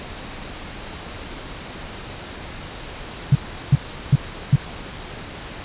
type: tone bursts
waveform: sine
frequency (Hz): 138.59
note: C#3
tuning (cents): 0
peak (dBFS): -8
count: 4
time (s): 3.32-4.558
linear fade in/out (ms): 5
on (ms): 32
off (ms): 370
effects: pink hiss -34 dBFS RMS until 5.64 s + resampled to 8000 Hz